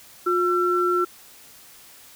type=tone pair together; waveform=sine; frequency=357 / 1348 Hz; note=F4 / E6; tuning=+38 / +38 cents; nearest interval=octave + major seventh; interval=2300 cents; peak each=-21 dBFS; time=0.26-1.05 s; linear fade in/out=10 ms; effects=white hiss -48 dBFS RMS until 2.15 s